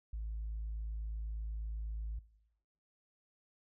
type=tone; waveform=sine; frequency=54.1 Hz; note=A1; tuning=29 cents flat; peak=-36 dBFS; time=0.13-2.19 s; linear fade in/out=5 ms; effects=noise-tail reverb RT60 0.9 s tail -21 dB re dry + tanh soft clip ceiling -34 dBFS